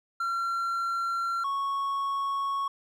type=tone pair in turn; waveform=triangle; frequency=1367 / 1106.2 Hz; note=F6 / C#6; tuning=-37 / -4 cents; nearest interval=major third; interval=367 cents; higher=first; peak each=-25 dBFS; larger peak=neither; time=0.2-1.44 / 1.44-2.68 s; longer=neither; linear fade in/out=5 ms; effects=none